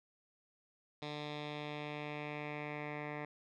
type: tone with low-pass filter sweep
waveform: 10% pulse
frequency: 148.7 Hz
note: D3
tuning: 22 cents sharp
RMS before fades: -43 dBFS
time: 1.02-3.25 s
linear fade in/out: 2 ms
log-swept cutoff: 3900 to 1900 Hz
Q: 2.7
effects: none